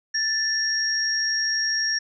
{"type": "tone pair together", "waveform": "sine", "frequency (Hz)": [1760, 5588], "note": ["A6", "F8"], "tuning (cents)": [0, 0], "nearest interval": "octave + minor sixth", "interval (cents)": 2000, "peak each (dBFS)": [-25, -23], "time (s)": [0.14, 1.99], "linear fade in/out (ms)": 10, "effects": []}